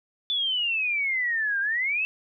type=exponential two-way sweep; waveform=sine; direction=down then up; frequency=3504 to 1571 to 2676 Hz; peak=-23 dBFS; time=0.3-2.05 s; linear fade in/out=0 ms; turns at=1.6 s; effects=none